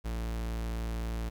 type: tone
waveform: 45% pulse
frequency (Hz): 56.5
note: A1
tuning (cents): +47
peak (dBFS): -32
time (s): 0.04-1.3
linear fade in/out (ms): 20
effects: 10-bit